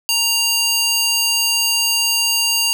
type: tone with high-pass filter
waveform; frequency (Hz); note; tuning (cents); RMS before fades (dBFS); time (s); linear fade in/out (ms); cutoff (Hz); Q
square; 932.3; A#5; 0; -17; 0.09-2.73; 0; 3600; 1.3
effects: none